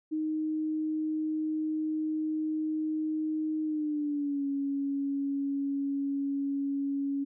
sine tone with pitch glide, 311.1 to 278.8 Hz, D#4 to C#4, 0 to +10 cents, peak -28 dBFS, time 0.11-7.25 s, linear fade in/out 20 ms, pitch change -190 cents, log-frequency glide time 3.63-4.46 s, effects none

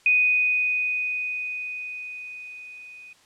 sine tone with level ramp, 2489 Hz, D#7, in tune, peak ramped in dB -15 to -42 dBFS, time 0.06-3.13 s, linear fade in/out 2 ms, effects white hiss -57 dBFS RMS until 3.25 s + low-pass 7000 Hz 12 dB/octave

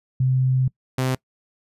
sine / sawtooth tone pair in turn, 129.7 / 129.7 Hz, C3 / C3, -15 / -15 cents, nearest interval unison, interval 0 cents, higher neither, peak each -16 dBFS, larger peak neither, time 0.2-0.68 / 0.98-1.15 s, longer first, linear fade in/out 5 ms, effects noise-tail reverb RT60 0.1 s tail -23 dB re dry + resampled to 32000 Hz

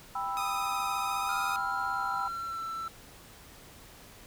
sine chord, E minor, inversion first, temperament just, 791.1 / 988.9 / 1318.5 Hz, G5 / B5 / E6, +16 / +2 / 0 cents, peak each -35 dBFS, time 0.15-2.28 s, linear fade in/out 5 ms
sawtooth tone with vibrato, 1244.5 Hz, D#6, in tune, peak -30 dBFS, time 0.37-1.56 s, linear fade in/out 0 ms, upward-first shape sine, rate 19 Hz, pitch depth 29 cents each way
triangle tone with pitch glide, 1396.9 to 1333 Hz, F6 to E6, 0 to +19 cents, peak -32 dBFS, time 1.29-2.88 s, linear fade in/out 2 ms, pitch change -81 cents, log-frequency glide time 1.89-2.66 s
effects pink hiss -52 dBFS RMS until 4.26 s

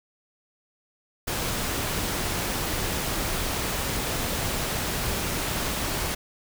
pink noise, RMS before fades -28 dBFS, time 1.27-6.15 s, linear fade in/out 10 ms, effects none

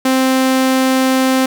sawtooth tone, 261.6 Hz, C4, in tune, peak -7 dBFS, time 0.05-1.46 s, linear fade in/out 5 ms, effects 8-bit

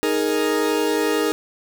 40% pulse chord, D# suspended fourth, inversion none, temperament equal, 311.1 / 415.3 / 466.2 Hz, D#4 / G#4 / A#4, 0 / 0 / 0 cents, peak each -22 dBFS, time 0.03-1.32 s, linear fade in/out 0 ms, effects 7-bit

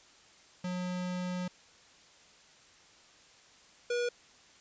square tone pair in turn, 180.7 / 482.4 Hz, F#3 / B4, -41 / -41 cents, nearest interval octave + perfect fourth, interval 1700 cents, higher second, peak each -34 / -30 dBFS, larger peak second, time 0.64-1.48 / 3.9-4.09 s, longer first, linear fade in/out 5 ms, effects white hiss -59 dBFS RMS until 4.6 s + resampled to 16000 Hz

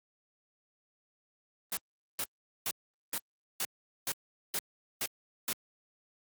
white noise bursts, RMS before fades -33 dBFS, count 9, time 1.72-5.53 s, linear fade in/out 2 ms, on 50 ms, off 420 ms, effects high-pass 100 Hz 12 dB/octave + Opus 24 kbps

